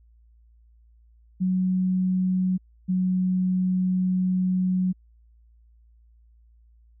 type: tone pair in turn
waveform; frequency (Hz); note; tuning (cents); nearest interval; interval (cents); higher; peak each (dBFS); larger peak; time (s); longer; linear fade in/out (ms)
sine; 185 / 184.32; F#3 / F#3; 0 / -6; unison; 6; first; -20 / -20; neither; 1.4-2.58 / 2.88-4.93; second; 20
effects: added 57 Hz sine -53 dBFS peak until 7 s